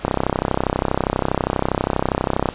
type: click train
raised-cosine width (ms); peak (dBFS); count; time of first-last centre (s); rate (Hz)
1; -3; 80; 0.05-2.488; 32.4
effects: pink hiss -37 dBFS RMS until 2.54 s + resampled to 8000 Hz